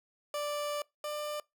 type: tone pair in turn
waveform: 30% pulse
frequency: 587.3 / 595.5 Hz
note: D5 / D5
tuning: 0 / +24 cents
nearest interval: unison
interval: 24 cents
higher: second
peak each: -30 / -32 dBFS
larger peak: first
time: 0.34-0.82 / 1.04-1.4 s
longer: first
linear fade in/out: 2 ms
effects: noise-tail reverb RT60 0.2 s tail -24 dB re dry